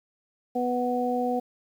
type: harmonic tone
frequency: 246.9 Hz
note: B3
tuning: in tune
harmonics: 1 / 2 / 3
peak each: -28 / -28 / -28 dBFS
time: 0.55-1.4 s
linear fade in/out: 10 ms
effects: 9-bit